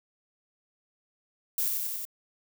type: noise with echo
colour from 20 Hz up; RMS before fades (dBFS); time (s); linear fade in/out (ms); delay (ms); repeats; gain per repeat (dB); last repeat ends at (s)
violet; -28; 1.58-1.68; 2; 93; 4; -2; 2.052
effects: none